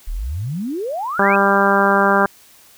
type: exponential sweep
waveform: sine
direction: up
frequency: 32.19 to 2637 Hz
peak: -21 dBFS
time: 0.07-1.36 s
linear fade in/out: 10 ms
type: harmonic tone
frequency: 198.2 Hz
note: G3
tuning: 19 cents sharp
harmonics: 1 / 2 / 3 / 4 / 5 / 6 / 7 / 8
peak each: -20 / -20 / -20 / -20 / -20 / -20 / -20 / -20 dBFS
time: 1.19-2.26 s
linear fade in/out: 2 ms
effects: white hiss -48 dBFS RMS until 2.77 s